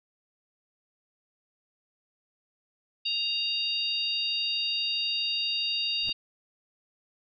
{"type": "harmonic tone", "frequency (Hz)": 932.3, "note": "A#5", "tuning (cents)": 0, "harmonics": [3, 4, 5], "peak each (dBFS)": [-30, -31, -32], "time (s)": [3.05, 6.13], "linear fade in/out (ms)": 10}
{"type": "noise with exponential growth", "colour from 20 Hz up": "brown", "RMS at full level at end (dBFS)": -36, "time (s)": [5.98, 6.1], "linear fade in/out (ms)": 2, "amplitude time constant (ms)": 25}
{"effects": []}